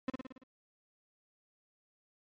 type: tone with echo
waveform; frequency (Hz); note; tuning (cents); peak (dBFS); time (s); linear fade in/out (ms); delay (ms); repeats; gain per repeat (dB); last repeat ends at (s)
35% pulse; 259.6; C4; -13; -29; 0.08-0.1; 2; 56; 6; -4; 0.436
effects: low-pass 3000 Hz 12 dB/octave + MP3 48 kbps